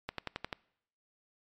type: accelerating click train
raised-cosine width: 0.3 ms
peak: -19 dBFS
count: 6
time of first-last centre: 0.09-0.528 s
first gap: 93 ms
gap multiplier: 0.97
effects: noise-tail reverb RT60 0.7 s tail -23 dB re dry + MP3 64 kbps